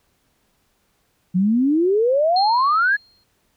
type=exponential sweep; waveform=sine; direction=up; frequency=174.8 to 1722 Hz; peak=-14 dBFS; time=1.34-2.97 s; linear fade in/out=20 ms
type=tone with exponential decay; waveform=sine; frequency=4220 Hz; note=C8; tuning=14 cents sharp; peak=-20 dBFS; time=2.36-3.24 s; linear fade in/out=5 ms; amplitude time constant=190 ms
effects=pink hiss -65 dBFS RMS until 3.56 s